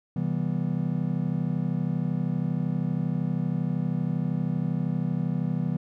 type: chord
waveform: triangle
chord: C major seventh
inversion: none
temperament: just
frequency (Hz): 130.81 / 163.52 / 196.22 / 245.3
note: C3 / E3 / G3 / B3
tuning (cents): 0 / -14 / +2 / -12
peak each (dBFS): -30 / -25 / -30 / -31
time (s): 0.16-5.77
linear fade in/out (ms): 5
effects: none